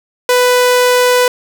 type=tone; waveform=sawtooth; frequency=496.2 Hz; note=B4; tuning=8 cents sharp; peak=-4 dBFS; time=0.29-1.28 s; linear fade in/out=2 ms; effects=none